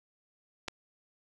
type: clicks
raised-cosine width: 0.2 ms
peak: -25 / -18 dBFS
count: 2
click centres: 0.68 / 0.683 s
effects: none